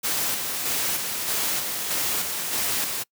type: noise with tremolo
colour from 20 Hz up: white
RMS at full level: -25 dBFS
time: 0.03-3.04 s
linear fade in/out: 20 ms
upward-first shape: square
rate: 1.6 Hz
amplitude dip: 35%
effects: noise-tail reverb RT60 0.1 s tail -25 dB re dry + high-pass 100 Hz 12 dB/octave